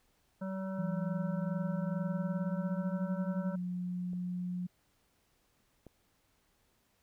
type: harmonic tone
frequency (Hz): 190.5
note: G3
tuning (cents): -49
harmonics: 1 / 3 / 5 / 7 / 8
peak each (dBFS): -36 / -42 / -50 / -51 / -54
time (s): 0.41-3.56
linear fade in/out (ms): 10
type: tone with pitch glide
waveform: sine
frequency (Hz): 168.2 to 179.23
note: E3 to F3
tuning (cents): +35 to +45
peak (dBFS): -34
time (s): 0.78-4.67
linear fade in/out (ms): 10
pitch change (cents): +110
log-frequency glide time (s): 1.97-3.05
type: clicks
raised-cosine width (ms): 2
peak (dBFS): -41 / -37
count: 2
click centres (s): 4.133 / 5.867
effects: pink hiss -73 dBFS RMS until 7.02 s